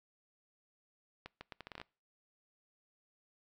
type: accelerating click train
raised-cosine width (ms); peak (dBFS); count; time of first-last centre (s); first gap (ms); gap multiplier
0.3; -29; 10; 1.26-1.815; 150; 0.75
effects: noise-tail reverb RT60 0.4 s tail -25 dB re dry